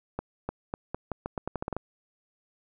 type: accelerating click train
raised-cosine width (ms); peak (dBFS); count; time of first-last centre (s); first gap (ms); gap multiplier
1; -17; 13; 0.19-1.766; 300; 0.83
effects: none